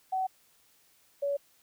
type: tone pair in turn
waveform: sine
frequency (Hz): 755 / 565.6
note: F#5 / C#5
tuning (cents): +35 / +35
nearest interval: perfect fourth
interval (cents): 500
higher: first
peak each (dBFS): -27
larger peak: neither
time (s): 0.12-0.27 / 1.22-1.37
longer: neither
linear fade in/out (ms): 10
effects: white hiss -65 dBFS RMS until 1.62 s